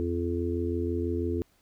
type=harmonic tone; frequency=86.1 Hz; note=F2; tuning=24 cents flat; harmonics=1 / 3 / 4 / 5; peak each=-31 / -33 / -31 / -34 dBFS; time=0-1.42 s; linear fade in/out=0 ms; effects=pink hiss -66 dBFS RMS until 1.61 s